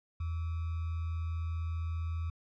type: tone with sample-and-hold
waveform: sine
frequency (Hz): 82.41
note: E2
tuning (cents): 0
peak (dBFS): -32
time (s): 0.2-2.3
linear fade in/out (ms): 5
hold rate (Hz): 1225
effects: low-pass 3000 Hz 12 dB/octave